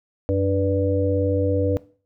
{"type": "harmonic tone with a mistuned harmonic", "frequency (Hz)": 98, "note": "G2", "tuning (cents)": 0, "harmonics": [1, 3, 5, 6], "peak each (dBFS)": [-22, -24, -22, -29], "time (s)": [0.29, 1.77], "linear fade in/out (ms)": 0, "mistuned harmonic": 1, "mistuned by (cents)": -91, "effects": ["noise-tail reverb RT60 0.4 s tail -19 dB re dry"]}